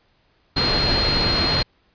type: tone in noise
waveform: sine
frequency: 4200 Hz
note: C8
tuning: 6 cents sharp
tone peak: -20 dBFS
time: 0.56-1.63 s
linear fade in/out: 10 ms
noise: pink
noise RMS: -21 dBFS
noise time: 0.56-1.63 s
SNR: -2 dB
effects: pink hiss -62 dBFS RMS until 1.94 s + resampled to 11025 Hz